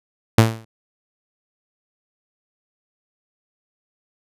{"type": "tone with exponential decay", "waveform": "sawtooth", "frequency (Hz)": 112.1, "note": "A2", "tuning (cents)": 33, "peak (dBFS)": -3, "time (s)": [0.38, 0.65], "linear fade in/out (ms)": 5, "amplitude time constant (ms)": 57, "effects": ["resampled to 32000 Hz"]}